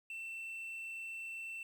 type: tone with quantisation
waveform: triangle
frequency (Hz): 2683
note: E7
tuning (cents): +30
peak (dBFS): -40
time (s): 0.1-1.63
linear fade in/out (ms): 2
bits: 11
effects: none